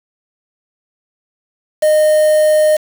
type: tone with quantisation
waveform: triangle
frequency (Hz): 614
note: D#5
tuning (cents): -23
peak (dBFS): -6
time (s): 1.82-2.77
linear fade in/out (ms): 10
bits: 4
effects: none